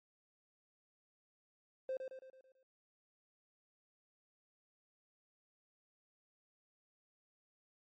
triangle tone with echo, 523.3 Hz, C5, in tune, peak -33 dBFS, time 1.89-1.97 s, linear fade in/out 2 ms, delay 110 ms, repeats 6, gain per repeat -6 dB, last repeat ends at 2.63 s, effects tanh soft clip ceiling -32 dBFS + MP3 32 kbps

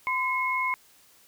sine tone pair together, 1023 / 2173 Hz, C6 / C#7, -39 / -35 cents, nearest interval octave + minor second, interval 1304 cents, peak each -27 dBFS, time 0.07-0.74 s, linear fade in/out 0 ms, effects white hiss -58 dBFS RMS until 1.27 s

